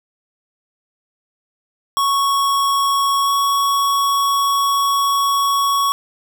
square tone with pitch glide, 1108.7 to 1115.8 Hz, C#6 to C#6, 0 to +11 cents, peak -15 dBFS, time 1.97-5.92 s, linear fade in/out 0 ms, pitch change +11 cents, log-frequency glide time 3.23-3.3 s, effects none

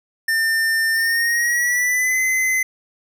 square tone with pitch glide, 1800 to 2044 Hz, A6 to C7, +39 to -41 cents, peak -17 dBFS, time 0.28-2.63 s, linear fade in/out 5 ms, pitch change +220 cents, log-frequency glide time 0.94-2.21 s, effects none

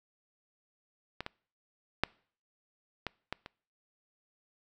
clicks, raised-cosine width 0.3 ms, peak -20 / -21 / -9 / -18 / -18 / -27 dBFS, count 6, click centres 1.206 / 1.264 / 2.036 / 3.067 / 3.326 / 3.461 s, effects noise-tail reverb RT60 0.5 s tail -25 dB re dry

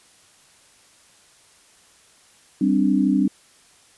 sine chord, G suspended fourth, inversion none, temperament just, 196 / 261.3 / 294 Hz, G3 / C4 / D4, 0 / -2 / +2 cents, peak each -20 dBFS, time 2.61-3.28 s, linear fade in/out 5 ms, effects white hiss -54 dBFS RMS until 3.97 s + resampled to 24000 Hz

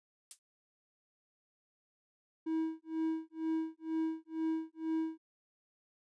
violet noise with exponential decay, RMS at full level -36 dBFS, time 0.31-0.39 s, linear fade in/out 1 ms, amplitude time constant 17 ms
triangle tone with tremolo, 321.1 Hz, E4, 45 cents flat, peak -28 dBFS, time 2.46-5.18 s, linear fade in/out 10 ms, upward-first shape sine, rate 2.1 Hz, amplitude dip 100%
effects resampled to 22050 Hz

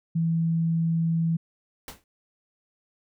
sine tone, 164.81 Hz, E3, in tune, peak -21 dBFS, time 0.15-1.37 s, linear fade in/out 10 ms
pink noise with exponential decay, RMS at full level -34 dBFS, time 1.88-2.04 s, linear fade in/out 1 ms, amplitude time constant 33 ms
effects none

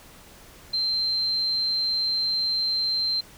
sine tone, 4131 Hz, C8, 23 cents flat, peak -22 dBFS, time 0.73-3.21 s, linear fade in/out 10 ms, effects pink hiss -49 dBFS RMS until 3.37 s

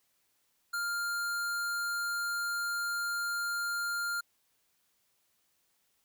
square tone, 1400 Hz, F6, 4 cents sharp, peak -32 dBFS, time 0.73-4.21 s, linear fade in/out 10 ms, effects white hiss -74 dBFS RMS until 6.04 s

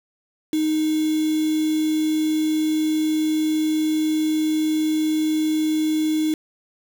sine tone with quantisation, 310.8 Hz, D#4, 2 cents flat, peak -18 dBFS, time 0.53-6.34 s, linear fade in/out 2 ms, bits 5, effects none

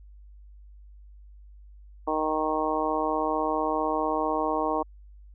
harmonic tone, 155.56 Hz, D#3, in tune, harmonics 2 / 3 / 4 / 5 / 6 / 7, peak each -31 / -31 / -31 / -31 / -31 / -31 dBFS, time 2.07-4.83 s, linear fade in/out 10 ms, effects added 50 Hz sine -46 dBFS peak until 5.34 s

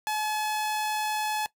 sawtooth tone, 855 Hz, A5, 50 cents flat, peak -23 dBFS, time 0.07-1.46 s, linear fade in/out 0 ms, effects noise-tail reverb RT60 0.1 s tail -19 dB re dry

